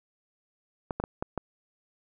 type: clicks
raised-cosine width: 1 ms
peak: -16 dBFS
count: 5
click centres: 0.908 / 1 / 1.039 / 1.225 / 1.377 s
effects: none